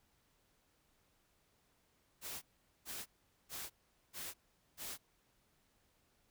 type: noise bursts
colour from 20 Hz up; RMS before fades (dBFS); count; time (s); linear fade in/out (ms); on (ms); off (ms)
white; -45; 5; 2.21-4.98; 50; 210; 430
effects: pink hiss -75 dBFS RMS until 6.3 s